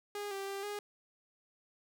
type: tone with pitch steps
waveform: sawtooth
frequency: 410.3 / 392.2 / 394.7 / 412.1 Hz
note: G#4 / G4 / G4 / G#4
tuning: -21 / +1 / +12 / -13 cents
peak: -34 dBFS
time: 0.15-0.79 s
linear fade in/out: 2 ms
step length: 160 ms
effects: none